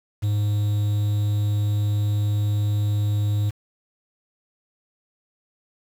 triangle tone with quantisation, 103.83 Hz, G#2, in tune, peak -17 dBFS, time 0.22-3.51 s, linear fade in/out 20 ms, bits 7, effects none

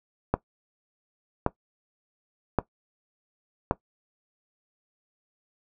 click train, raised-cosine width 1 ms, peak -7 dBFS, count 4, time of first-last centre 0.34-3.711 s, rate 0.89 Hz, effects noise-tail reverb RT60 0.1 s tail -17 dB re dry

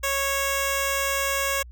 5% pulse tone with notch filter, 550 Hz, C#5, 14 cents flat, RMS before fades -25 dBFS, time 0.03-1.63 s, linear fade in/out 10 ms, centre 4400 Hz, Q 0.97, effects added 60 Hz sine -40 dBFS peak until 1.71 s

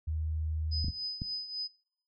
sine tone with pitch glide, 78.4 to 78.99 Hz, D#2 to D#2, +14 to +27 cents, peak -30 dBFS, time 0.07-0.91 s, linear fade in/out 10 ms, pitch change +13 cents, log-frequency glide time 0.66-0.8 s
sine tone with tremolo, 5010 Hz, D#8, 11 cents sharp, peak -32 dBFS, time 0.71-1.68 s, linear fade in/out 20 ms, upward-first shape triangle, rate 3.6 Hz, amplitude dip 75%
clicks, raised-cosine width 5 ms, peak -23 dBFS, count 3, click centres 0.845 / 0.884 / 1.219 s
effects noise-tail reverb RT60 0.6 s tail -21 dB re dry

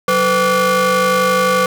35% pulse ring-modulated tone, 321.3 Hz, E4, 44 cents flat, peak -7 dBFS, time 0.08-1.66 s, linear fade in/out 2 ms, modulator 829 Hz, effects none

